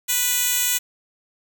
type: tone with high-pass filter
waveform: 10% pulse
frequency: 493.4 Hz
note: B4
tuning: 2 cents flat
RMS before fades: -21 dBFS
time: 0.08-0.79 s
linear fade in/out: 20 ms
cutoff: 5300 Hz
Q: 0.5
effects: none